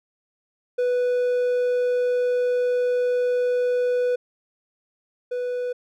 triangle tone pair in turn, 493.9 / 493.9 Hz, B4 / B4, 0 / 0 cents, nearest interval unison, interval 0 cents, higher neither, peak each -17 / -22 dBFS, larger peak first, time 0.78-4.16 / 5.31-5.73 s, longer first, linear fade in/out 10 ms, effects none

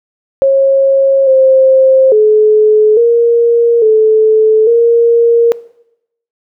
sine tone with pitch steps, 543 / 528 / 428.3 / 468.8 / 435.8 / 467 Hz, C#5 / C5 / A4 / A#4 / A4 / A#4, -36 / +16 / -47 / +10 / -17 / +3 cents, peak -4 dBFS, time 0.42-5.52 s, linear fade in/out 0 ms, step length 850 ms, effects noise-tail reverb RT60 0.8 s tail -20 dB re dry

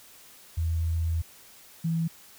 sine tone pair in turn, 82.3 / 164.6 Hz, E2 / E3, -2 / -2 cents, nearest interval octave, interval 1200 cents, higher second, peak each -24 dBFS, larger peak neither, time 0.57-1.22 / 1.84-2.08 s, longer first, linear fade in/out 10 ms, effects white hiss -52 dBFS RMS until 2.38 s

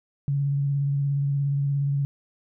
sine tone with vibrato, 140.7 Hz, C#3, 26 cents sharp, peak -21 dBFS, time 0.28-2.05 s, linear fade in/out 0 ms, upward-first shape square, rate 17 Hz, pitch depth 18 cents each way, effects none

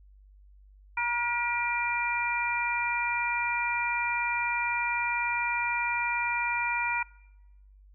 harmonic tone with a mistuned harmonic, 476.1 Hz, A#4, 37 cents sharp, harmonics 2 / 3 / 4 / 5, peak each -30 / -33 / -37 / -29 dBFS, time 0.97-7.03 s, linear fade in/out 5 ms, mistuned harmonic 4, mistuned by +22 cents, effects noise-tail reverb RT60 1.0 s tail -24 dB re dry + added 49 Hz sine -52 dBFS peak until 7.94 s

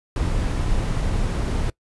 brown noise, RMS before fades -22 dBFS, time 0.16-1.7 s, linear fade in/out 2 ms, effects noise-tail reverb RT60 0.1 s tail -22 dB re dry + resampled to 24000 Hz

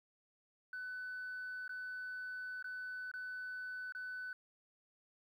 sine tone with dropouts, 1500 Hz, F#6, 23 cents sharp, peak -40 dBFS, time 0.73-4.33 s, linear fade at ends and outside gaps 2 ms, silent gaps 1.679-1.693 / 2.626-2.643 / 3.115-3.138 / 3.923-3.949 s, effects tanh soft clip ceiling -39 dBFS + 12-bit

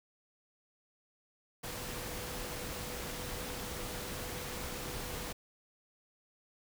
sine tone in noise, 493.9 Hz, B4, in tune, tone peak -49 dBFS, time 1.63-5.33 s, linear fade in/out 10 ms, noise pink, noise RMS -41 dBFS, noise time 1.63-5.33 s, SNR -11 dB, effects none

